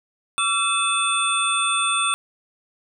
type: tone cluster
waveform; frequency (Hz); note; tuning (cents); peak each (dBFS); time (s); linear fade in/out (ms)
sine; 1146 / 1354 / 2601 / 3501 / 8680; D6 / E6 / E7 / A7 / C#9; -43 / +46 / -24 / -9 / -37; -25; 0.38-2.14; 0
effects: none